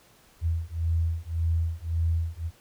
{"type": "beating tone pair", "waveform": "sine", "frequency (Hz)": [81.8, 83.6], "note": ["E2", "E2"], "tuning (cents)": [-13, 25], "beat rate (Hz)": 1.8, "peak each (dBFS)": -27, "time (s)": [0.41, 2.51], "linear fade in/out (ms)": 50, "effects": ["pink hiss -58 dBFS RMS until 2.6 s"]}